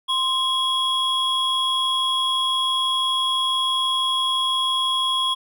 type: tone pair together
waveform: triangle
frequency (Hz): 1046.5 / 3322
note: C6 / G#7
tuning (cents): 0 / 0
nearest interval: octave + minor sixth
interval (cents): 2000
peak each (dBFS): -22 / -19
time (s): 0.08-5.35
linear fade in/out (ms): 20
effects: none